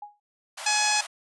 sine tone with exponential decay, 828 Hz, G#5, 5 cents flat, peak -33 dBFS, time 0.02-0.2 s, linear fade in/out 5 ms, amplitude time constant 37 ms
pink high-pass noise, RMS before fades -37 dBFS, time 0.57-1.07 s, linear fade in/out 10 ms, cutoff 600 Hz, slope 96 dB/octave
harmonic tone, 844 Hz, G#5, 28 cents sharp, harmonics 1 / 2 / 3 / 4 / 5 / 6 / 7 / 8 / 9 / 10, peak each -27 / -30 / -28 / -33 / -32 / -30 / -30 / -33 / -36 / -34 dBFS, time 0.66-1.01 s, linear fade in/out 5 ms
effects resampled to 24000 Hz

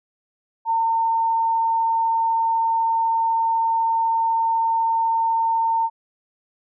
sine tone, 908 Hz, A#5, 46 cents flat, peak -17 dBFS, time 0.65-5.9 s, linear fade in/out 50 ms, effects none

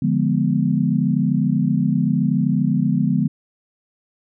sine chord, D diminished seventh, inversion none, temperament equal, 146.83 / 174.61 / 207.7 / 246.9 Hz, D3 / F3 / Ab3 / Cb4, 0 / 0 / 0 / 0 cents, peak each -21 dBFS, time 0.02-3.28 s, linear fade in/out 5 ms, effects none

